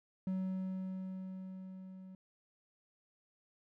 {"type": "tone with level ramp", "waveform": "triangle", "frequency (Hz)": 187.8, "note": "F#3", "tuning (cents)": 26, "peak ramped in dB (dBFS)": [-31, -47], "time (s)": [0.27, 2.15], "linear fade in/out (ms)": 2, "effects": []}